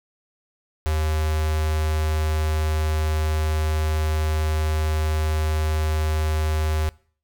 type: tone with notch filter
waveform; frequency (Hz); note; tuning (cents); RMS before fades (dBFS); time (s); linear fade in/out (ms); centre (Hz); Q
square; 77.78; D#2; 0; -22; 0.86-6.89; 0; 220; 2
effects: noise-tail reverb RT60 0.5 s tail -23 dB re dry